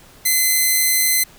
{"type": "tone", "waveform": "5% pulse", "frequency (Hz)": 2044, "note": "C7", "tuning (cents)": -41, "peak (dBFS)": -4, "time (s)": [0.25, 1.24], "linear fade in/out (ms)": 10, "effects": ["pink hiss -46 dBFS RMS until 1.38 s"]}